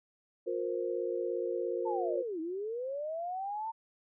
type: chord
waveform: sine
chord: F suspended fourth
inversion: none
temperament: equal with one note detuned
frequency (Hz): 357 / 466.2 / 523.3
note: F4 / Bb4 / C5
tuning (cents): +38 / 0 / 0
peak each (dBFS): -35 / -35 / -37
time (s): 0.46-2.23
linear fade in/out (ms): 20
type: linear two-way sweep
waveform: sine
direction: down then up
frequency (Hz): 910 to 311.3 to 910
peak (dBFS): -34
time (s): 1.85-3.72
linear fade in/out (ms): 20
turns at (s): 2.4
effects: none